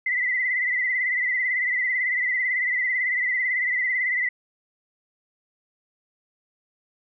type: tone with vibrato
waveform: sine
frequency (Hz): 2004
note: B6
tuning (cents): +25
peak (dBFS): -21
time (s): 0.06-4.29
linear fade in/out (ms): 5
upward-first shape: triangle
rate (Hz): 18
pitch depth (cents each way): 78
effects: none